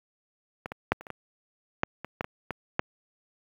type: clicks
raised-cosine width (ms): 0.5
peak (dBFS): -18 / -19 / -6 / -28 / -28 / -19 / -8 / -21 / -13 / -19 / -16 / -8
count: 12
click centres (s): 0.659 / 0.719 / 0.92 / 1.01 / 1.068 / 1.103 / 1.834 / 2.046 / 2.209 / 2.244 / 2.507 / 2.794
effects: high-pass 60 Hz 12 dB/octave + 8-bit